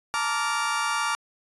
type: chord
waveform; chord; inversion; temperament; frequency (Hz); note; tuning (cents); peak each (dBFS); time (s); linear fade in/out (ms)
35% pulse; Bb major seventh; third; just; 874.1 / 932.3 / 1165.4 / 1398.5; A5 / Bb5 / D6 / F6; -12 / 0 / -14 / +2; -31 / -30 / -26 / -27; 0.14-1.15; 0
effects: resampled to 24000 Hz